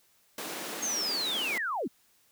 pink high-pass noise, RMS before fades -38 dBFS, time 0.38-1.58 s, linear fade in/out 2 ms, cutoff 230 Hz, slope 24 dB/octave
sine linear sweep, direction down, 6540 to 172.9 Hz, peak -29 dBFS, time 0.82-1.88 s, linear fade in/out 10 ms
effects white hiss -66 dBFS RMS until 2.31 s

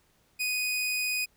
sawtooth tone, 2489 Hz, D#7, in tune, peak -24 dBFS, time 0.39-1.26 s, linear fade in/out 20 ms, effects pink hiss -67 dBFS RMS until 1.36 s

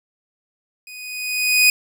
sawtooth tone with level ramp, 2489 Hz, D#7, in tune, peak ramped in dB -33 to -6 dBFS, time 0.87-1.7 s, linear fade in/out 2 ms, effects none

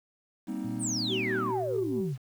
triangle chord, C minor seventh, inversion second, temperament just, 196.22 / 235.5 / 261.6 / 314 Hz, G3 / Bb3 / C4 / Eb4, +2 / +18 / 0 / +16 cents, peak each -35 dBFS, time 0.47-1.52 s, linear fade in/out 20 ms
sine tone with vibrato, 116.54 Hz, A#2, in tune, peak -37 dBFS, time 0.64-2.01 s, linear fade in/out 10 ms, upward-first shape sine, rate 1.4 Hz, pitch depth 30 cents each way
sine exponential sweep, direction down, 9280 to 118.3 Hz, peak -29 dBFS, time 0.79-2.18 s, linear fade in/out 50 ms
sine tone with tremolo, 381.2 Hz, G4, 48 cents flat, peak -27 dBFS, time 1.08-2.13 s, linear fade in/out 50 ms, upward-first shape triangle, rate 4.7 Hz, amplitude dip 65%
effects tanh soft clip ceiling -20 dBFS + 9-bit

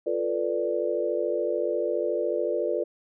sine chord, B half-diminished seventh, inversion second, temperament equal, 349.2 / 440 / 493.9 / 587.3 Hz, F4 / A4 / B4 / D5, 0 / 0 / 0 / 0 cents, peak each -30 / -30 / -29 / -29 dBFS, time 0.06-2.84 s, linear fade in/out 10 ms, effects none

